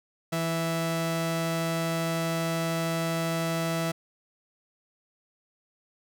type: tone pair together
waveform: sawtooth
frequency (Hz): 164.8 / 329.6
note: E3 / E4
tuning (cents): 0 / 0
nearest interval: octave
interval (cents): 1200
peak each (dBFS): -24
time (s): 0.32-3.92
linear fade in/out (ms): 10
effects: none